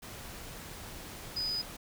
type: tone in noise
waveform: sine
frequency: 4978 Hz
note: D#8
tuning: in tune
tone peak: -31 dBFS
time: 1.36-1.62 s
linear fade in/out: 10 ms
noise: pink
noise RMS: -45 dBFS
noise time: 0.02-1.77 s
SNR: +11 dB
effects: none